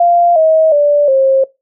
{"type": "tone with pitch steps", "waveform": "sine", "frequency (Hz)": [694, 636.4, 583.6, 535.1], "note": ["F5", "D#5", "D5", "C5"], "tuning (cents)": [-11, 39, -11, 39], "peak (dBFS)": -6, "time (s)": [0, 1.44], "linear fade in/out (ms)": 5, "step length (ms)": 360, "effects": ["noise-tail reverb RT60 0.2 s tail -20 dB re dry"]}